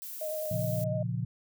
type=noise; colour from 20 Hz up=violet; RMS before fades=-41 dBFS; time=0.02-0.84 s; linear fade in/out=0 ms
type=tone with vibrato; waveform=sine; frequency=621 Hz; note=D#5; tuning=3 cents flat; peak=-32 dBFS; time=0.21-1.03 s; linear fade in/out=5 ms; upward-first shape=sine; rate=9.8 Hz; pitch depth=23 cents each way
type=chord; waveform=sine; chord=Bb minor; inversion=none; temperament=equal; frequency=116.54 / 138.59 / 174.61 Hz; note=Bb2 / Db3 / F3; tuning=0 / 0 / 0 cents; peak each=-32 / -35 / -35 dBFS; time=0.51-1.25 s; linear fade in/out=5 ms
effects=none